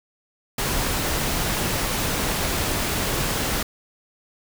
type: noise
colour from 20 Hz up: pink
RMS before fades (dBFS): -24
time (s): 0.58-3.63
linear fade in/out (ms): 5
effects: none